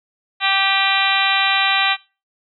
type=harmonic tone with a mistuned harmonic; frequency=389.8 Hz; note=G4; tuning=10 cents flat; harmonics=2 / 3 / 4 / 5 / 6 / 7 / 8 / 9 / 10; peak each=-22 / -23 / -24 / -23 / -22 / -24 / -24 / -26 / -22 dBFS; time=0.4-1.97 s; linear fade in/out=50 ms; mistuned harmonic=6; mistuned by=+37 cents; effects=noise-tail reverb RT60 0.3 s tail -22 dB re dry